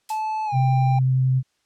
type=noise with exponential decay; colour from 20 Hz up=violet; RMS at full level=-24 dBFS; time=0.09-0.29 s; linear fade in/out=2 ms; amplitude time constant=42 ms
type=tone with pitch glide; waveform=triangle; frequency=869 to 792.3 Hz; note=A5 to G5; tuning=-22 to +18 cents; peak=-21 dBFS; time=0.1-0.99 s; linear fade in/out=5 ms; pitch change=-160 cents; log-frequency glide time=0.45-0.56 s
type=tone with vibrato; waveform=sine; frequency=130 Hz; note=C3; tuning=11 cents flat; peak=-16 dBFS; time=0.52-1.43 s; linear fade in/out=50 ms; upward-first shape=sine; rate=11 Hz; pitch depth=8 cents each way
effects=white hiss -69 dBFS RMS until 1.65 s + low-pass 7000 Hz 12 dB/octave